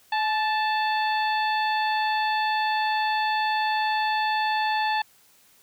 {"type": "harmonic tone with a mistuned harmonic", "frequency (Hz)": 880, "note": "A5", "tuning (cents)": 0, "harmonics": [1, 2, 3, 4, 5], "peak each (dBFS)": [-23, -29, -33, -35, -37], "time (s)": [0.12, 5.02], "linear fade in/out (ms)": 5, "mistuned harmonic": 1, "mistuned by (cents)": -42, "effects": ["white hiss -58 dBFS RMS until 5.62 s"]}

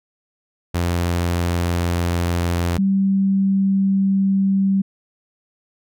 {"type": "tone pair in turn", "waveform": ["sawtooth", "sine"], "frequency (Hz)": [86.6, 194.41], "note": ["F2", "G3"], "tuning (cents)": [-14, -14], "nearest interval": "octave + major second", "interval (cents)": 1400, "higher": "second", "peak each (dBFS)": [-14, -14], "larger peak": "neither", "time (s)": [[0.74, 2.78], [2.78, 4.82]], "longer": "neither", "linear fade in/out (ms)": 10, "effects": []}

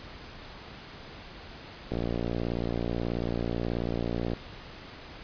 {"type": "click train", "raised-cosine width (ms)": 2, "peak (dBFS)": -17, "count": 142, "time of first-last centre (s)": [1.92, 4.334], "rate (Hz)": 58.4, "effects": ["pink hiss -45 dBFS RMS until 5.23 s", "resampled to 11025 Hz"]}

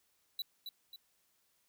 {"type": "tone with echo", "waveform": "square", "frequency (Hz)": 3951, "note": "B7", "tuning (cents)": 0, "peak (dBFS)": -36, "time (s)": [0.39, 0.42], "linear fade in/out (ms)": 2, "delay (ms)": 270, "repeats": 2, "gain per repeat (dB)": -6, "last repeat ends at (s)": 0.96, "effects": ["white hiss -75 dBFS RMS until 1.68 s"]}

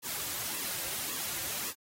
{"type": "noise with flanger", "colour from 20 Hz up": "white", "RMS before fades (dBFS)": -36, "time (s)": [0.02, 1.74], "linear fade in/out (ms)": 50, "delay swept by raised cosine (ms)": [1.3, 4.7], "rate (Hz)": 1.8, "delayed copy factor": -0.65, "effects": ["AAC 48 kbps"]}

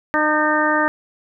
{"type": "harmonic tone with a mistuned harmonic", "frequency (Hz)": 304.1, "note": "D#4", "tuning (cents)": -40, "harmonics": [1, 2, 3, 4, 5, 6], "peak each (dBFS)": [-22, -22, -22, -22, -22, -22], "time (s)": [0.14, 0.88], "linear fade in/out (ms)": 0, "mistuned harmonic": 5, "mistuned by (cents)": 36, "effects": []}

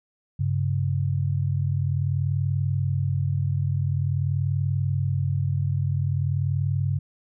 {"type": "tone pair together", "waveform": "sine", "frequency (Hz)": [97.7, 138.17], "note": ["G2", "C#3"], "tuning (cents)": [-5, -5], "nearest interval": "tritone", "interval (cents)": 600, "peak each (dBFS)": [-24, -24], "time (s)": [0.39, 6.99], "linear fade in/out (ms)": 10, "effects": []}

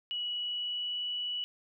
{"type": "tone with pitch glide", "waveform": "sine", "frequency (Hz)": [2929, 2948], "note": ["F#7", "F#7"], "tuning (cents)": [-18, -7], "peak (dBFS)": -32, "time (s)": [0.11, 1.44], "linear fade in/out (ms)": 0, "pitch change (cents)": 11, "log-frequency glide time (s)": [0.26, 1.02], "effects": []}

